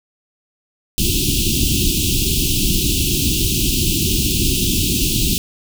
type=band-stop noise; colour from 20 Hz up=pink; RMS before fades=-17 dBFS; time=0.98-5.38 s; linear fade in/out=0 ms; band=380 to 2600 Hz; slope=96 dB/octave; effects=none